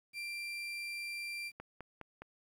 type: tone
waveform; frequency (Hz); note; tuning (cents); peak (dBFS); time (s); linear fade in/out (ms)
35% pulse; 2365; D7; +12; -37; 0.13-1.52; 50
type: click train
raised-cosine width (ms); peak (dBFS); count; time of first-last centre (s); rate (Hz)
0.5; -30; 4; 1.6-2.22; 4.84
effects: low-pass 11000 Hz 12 dB/octave + 11-bit